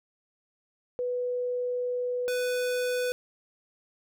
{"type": "tone pair in turn", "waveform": ["sine", "square"], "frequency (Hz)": [493.9, 497], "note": ["B4", "B4"], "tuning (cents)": [0, 11], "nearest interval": "unison", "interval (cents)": 11, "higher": "second", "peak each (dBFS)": -27, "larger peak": "neither", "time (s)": [[0.99, 2.28], [2.28, 3.12]], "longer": "first", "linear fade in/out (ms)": 0, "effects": []}